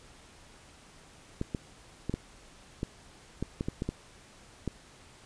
clicks, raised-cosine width 3 ms, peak -18 dBFS, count 11, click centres 1.414 / 1.548 / 2.096 / 2.14 / 2.831 / 3.426 / 3.609 / 3.685 / 3.821 / 3.89 / 4.677 s, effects pink hiss -55 dBFS RMS until 5.25 s + resampled to 22050 Hz

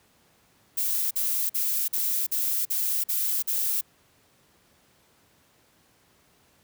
violet noise bursts, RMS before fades -26 dBFS, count 8, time 0.77-3.812 s, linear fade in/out 10 ms, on 340 ms, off 46 ms, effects pink hiss -62 dBFS RMS until 6.63 s + high-pass 80 Hz 12 dB/octave

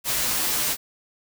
white noise with comb filter, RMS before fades -24 dBFS, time 0.04-0.77 s, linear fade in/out 50 ms, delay 11 ms, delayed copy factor -0.6, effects none

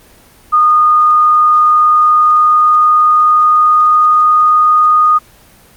sine tone with pitch glide, 1227 to 1234.1 Hz, D#6 to D#6, -25 to -15 cents, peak -5 dBFS, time 0.52-5.19 s, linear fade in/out 20 ms, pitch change +10 cents, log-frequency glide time 1.49-4.44 s, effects pink hiss -43 dBFS RMS until 5.76 s + Opus 24 kbps

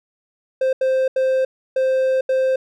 triangle tone bursts at uneven times, 523.3 Hz, C5, in tune, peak -13 dBFS, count 5, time 0.61-0.73 / 0.81-1.08 / 1.16-1.45 / 1.76-2.21 / 2.29-2.56 s, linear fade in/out 5 ms, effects none

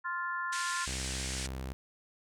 harmonic tone, 349.2 Hz, F4, in tune, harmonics 3 / 4 / 5, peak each -36 / -37 / -38 dBFS, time 0.04-0.86 s, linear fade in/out 20 ms
white band-pass noise, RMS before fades -39 dBFS, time 0.52-1.47 s, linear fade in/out 10 ms, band 1500 to 9100 Hz, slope 48 dB/octave
sawtooth tone, 65.41 Hz, C2, in tune, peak -33 dBFS, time 0.87-1.73 s, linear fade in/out 0 ms
effects none

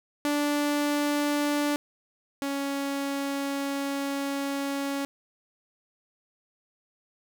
sawtooth tone pair in turn, 292.1 / 278.4 Hz, D4 / C#4, -9 / +8 cents, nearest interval minor second, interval 83 cents, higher first, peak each -20 / -24 dBFS, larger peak first, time 0.25-1.76 / 2.42-5.05 s, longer second, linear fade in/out 0 ms, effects none

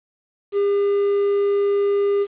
triangle tone, 403.1 Hz, G4, 48 cents sharp, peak -14 dBFS, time 0.52-2.27 s, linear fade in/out 50 ms, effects resampled to 8000 Hz + 8-bit

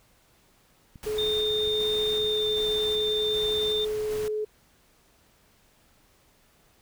clicks, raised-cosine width 5 ms, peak -33 dBFS, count 4, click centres 0.958 / 1.508 / 1.675 / 2.245 s
pink noise with tremolo, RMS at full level -40 dBFS, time 1.03-4.28 s, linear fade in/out 0 ms, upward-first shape square, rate 1.3 Hz, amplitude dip 30%
sine tone, 427.3 Hz, G#4, 49 cents sharp, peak -26 dBFS, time 1.06-4.45 s, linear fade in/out 10 ms
sine tone with pitch glide, 3630 to 3595 Hz, A#7 to A7, -47 to +36 cents, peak -26 dBFS, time 1.18-3.85 s, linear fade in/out 5 ms, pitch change -17 cents, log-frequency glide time 2.28-2.41 s
effects pink hiss -62 dBFS RMS until 6.81 s

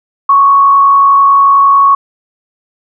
sine tone with frequency modulation, 1111 Hz, C#6, 4 cents sharp, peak -3 dBFS, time 0.29-1.95 s, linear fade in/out 5 ms, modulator 51.2 Hz, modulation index 0.37, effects none

